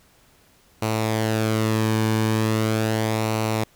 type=tone with flanger; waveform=sawtooth; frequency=110 Hz; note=A2; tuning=in tune; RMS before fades=-22 dBFS; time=0.82-3.64 s; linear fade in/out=5 ms; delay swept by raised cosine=0.59 to 1.53 ms; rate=0.39 Hz; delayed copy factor=-0.5; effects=pink hiss -57 dBFS RMS until 3.75 s